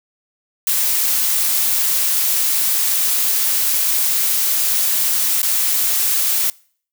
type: noise with dropouts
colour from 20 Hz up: blue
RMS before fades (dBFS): -17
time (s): 0.67-6.5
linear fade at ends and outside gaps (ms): 1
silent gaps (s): 5.418-5.43
effects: noise-tail reverb RT60 0.5 s tail -24 dB re dry